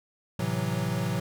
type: chord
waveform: square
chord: F# half-diminished seventh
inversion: first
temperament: equal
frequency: 110 / 130.81 / 164.81 / 185 Hz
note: A2 / C3 / E3 / F#3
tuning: 0 / 0 / 0 / 0 cents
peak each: -33 dBFS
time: 0.39-1.2 s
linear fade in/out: 5 ms
effects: none